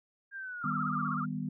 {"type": "linear sweep", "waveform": "sine", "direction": "down", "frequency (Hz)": [1616, 1068], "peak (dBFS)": -38, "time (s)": [0.31, 1.18], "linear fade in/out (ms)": 50}
{"type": "tone with vibrato", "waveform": "sine", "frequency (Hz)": 1287, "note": "E6", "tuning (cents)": -42, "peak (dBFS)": -33, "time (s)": [0.61, 1.26], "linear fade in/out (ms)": 20, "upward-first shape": "sine", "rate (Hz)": 16, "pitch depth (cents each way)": 160}
{"type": "chord", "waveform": "sine", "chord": "Eb augmented", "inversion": "none", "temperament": "equal", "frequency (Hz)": [155.56, 196, 246.9], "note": ["Eb3", "G3", "B3"], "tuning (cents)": [0, 0, 0], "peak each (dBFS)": -37, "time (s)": [0.64, 1.49], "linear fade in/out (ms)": 5}
{"effects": []}